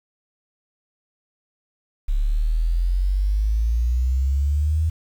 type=exponential sweep; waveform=sine; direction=up; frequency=34.64 to 81.2 Hz; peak=-17 dBFS; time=2.08-4.9 s; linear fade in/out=10 ms; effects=8-bit